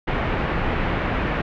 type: low-pass noise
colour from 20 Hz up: pink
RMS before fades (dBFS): -23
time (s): 0.07-1.42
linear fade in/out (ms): 10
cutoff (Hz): 2500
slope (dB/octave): 24
effects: none